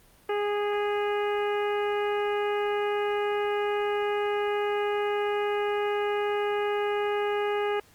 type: harmonic tone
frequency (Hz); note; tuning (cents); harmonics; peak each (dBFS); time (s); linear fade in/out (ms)
412.4; G#4; -12; 1 / 2 / 3 / 4 / 5 / 6 / 7; -26 / -32 / -36 / -38 / -40 / -42 / -43; 0.29-7.8; 5
effects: pink hiss -58 dBFS RMS until 7.94 s + Opus 32 kbps